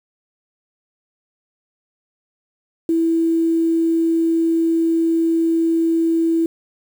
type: tone with quantisation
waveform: sine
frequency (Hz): 329.6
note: E4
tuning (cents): 0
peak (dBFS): -14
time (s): 2.89-6.46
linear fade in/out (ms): 2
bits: 7
effects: none